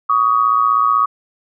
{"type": "tone pair together", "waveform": "sine", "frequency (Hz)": [1131, 1247], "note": ["C#6", "D#6"], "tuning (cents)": [34, 3], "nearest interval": "major second", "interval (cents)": 169, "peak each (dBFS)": -14, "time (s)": [0.09, 1.06], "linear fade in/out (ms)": 10, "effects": []}